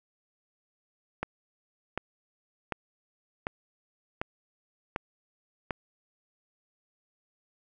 click train, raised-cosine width 0.5 ms, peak -15 dBFS, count 7, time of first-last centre 1.23-5.708 s, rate 1.34 Hz, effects none

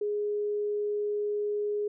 sine tone, 415.3 Hz, G#4, in tune, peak -27 dBFS, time 0.01-1.88 s, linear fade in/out 5 ms, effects none

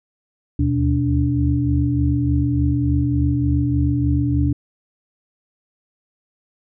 sine tone cluster, 74.4 / 77.8 / 124.1 / 289.5 Hz, D2 / D#2 / B2 / D4, +23 / 0 / +9 / -25 cents, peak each -25 / -22 / -19 / -20 dBFS, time 0.59-4.53 s, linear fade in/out 5 ms, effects none

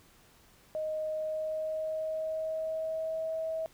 sine tone with pitch glide, 622.3 to 643.5 Hz, D#5 to E5, 0 to -42 cents, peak -31 dBFS, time 0.75-3.66 s, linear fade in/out 0 ms, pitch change +58 cents, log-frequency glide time 1.1-3.33 s, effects pink hiss -61 dBFS RMS until 3.73 s

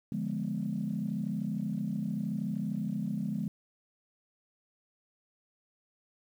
sine chord, D diminished seventh, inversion none, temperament equal, 146.83 / 174.61 / 207.7 / 246.9 Hz, D3 / F3 / Ab3 / Cb4, 0 / 0 / 0 / 0 cents, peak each -38 / -36 / -33 / -38 dBFS, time 0.12-3.48 s, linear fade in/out 2 ms, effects tanh soft clip ceiling -22 dBFS + 10-bit

